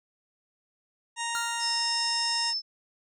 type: harmonic tone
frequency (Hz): 932.3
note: A#5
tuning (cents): 0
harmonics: 1 / 2 / 3 / 4 / 6 / 7 / 8 / 9 / 10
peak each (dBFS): -33 / -36 / -38 / -39 / -41 / -41 / -42 / -43 / -43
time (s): 1.16-2.54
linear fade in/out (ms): 50
type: tone with exponential decay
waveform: square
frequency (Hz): 1396.9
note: F6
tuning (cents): 0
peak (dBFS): -30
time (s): 1.35-2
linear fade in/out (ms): 0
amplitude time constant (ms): 140
type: tone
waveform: sine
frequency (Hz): 5274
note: E8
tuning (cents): 0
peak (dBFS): -27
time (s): 1.59-2.62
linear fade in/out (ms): 50
effects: none